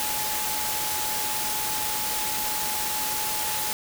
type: tone in noise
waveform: sine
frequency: 854 Hz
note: G#5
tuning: 48 cents sharp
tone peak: -33 dBFS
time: 0-3.73 s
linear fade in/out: 0 ms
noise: white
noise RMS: -28 dBFS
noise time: 0-3.73 s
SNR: -8 dB
effects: none